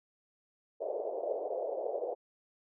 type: band-pass noise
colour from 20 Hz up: pink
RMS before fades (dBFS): -36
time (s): 0.8-2.15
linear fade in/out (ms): 20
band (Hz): 430 to 680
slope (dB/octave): 48
effects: none